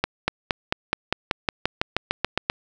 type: accelerating click train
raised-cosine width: 0.3 ms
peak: -4 dBFS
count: 15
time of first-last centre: 0.04-2.499 s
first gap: 240 ms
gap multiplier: 0.95
effects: none